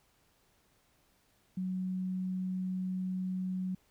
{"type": "tone", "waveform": "sine", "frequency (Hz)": 185.4, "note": "F#3", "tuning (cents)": 4, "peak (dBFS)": -32, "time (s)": [1.57, 3.75], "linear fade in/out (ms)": 5, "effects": ["pink hiss -70 dBFS RMS until 3.9 s"]}